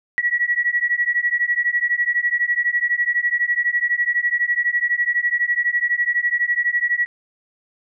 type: beating tone pair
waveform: sine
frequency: 1923 / 1935 Hz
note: B6 / B6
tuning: -47 / -36 cents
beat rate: 12 Hz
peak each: -20 dBFS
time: 0.18-7.06 s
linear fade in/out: 0 ms
effects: none